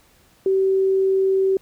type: tone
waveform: sine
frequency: 383.9 Hz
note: G4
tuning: 36 cents flat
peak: -15 dBFS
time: 0.46-1.57 s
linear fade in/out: 2 ms
effects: pink hiss -56 dBFS RMS until 1.61 s